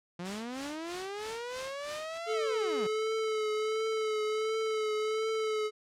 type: linear two-way sweep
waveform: sawtooth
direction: up then down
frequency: 169.8 to 698.5 to 169.8 Hz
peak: -33 dBFS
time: 0.19-2.87 s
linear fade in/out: 5 ms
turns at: 2.32 s
type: noise with tremolo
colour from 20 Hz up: white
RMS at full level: -40 dBFS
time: 0.24-2.19 s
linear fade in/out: 20 ms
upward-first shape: sine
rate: 3.1 Hz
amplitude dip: 90%
type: tone with vibrato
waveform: square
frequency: 434.9 Hz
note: A4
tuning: 20 cents flat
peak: -30 dBFS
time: 2.26-5.71 s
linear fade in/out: 50 ms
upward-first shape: triangle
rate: 1.4 Hz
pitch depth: 33 cents each way
effects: low-pass 6000 Hz 12 dB/octave